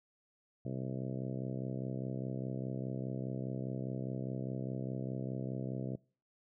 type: harmonic tone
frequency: 64.9 Hz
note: C2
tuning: 13 cents flat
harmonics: 2 / 3 / 4 / 5 / 6 / 7 / 8 / 9 / 10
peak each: -39 / -43 / -45 / -47 / -49 / -50 / -51 / -52 / -53 dBFS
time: 0.65-5.96 s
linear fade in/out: 5 ms
effects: noise-tail reverb RT60 0.4 s tail -24 dB re dry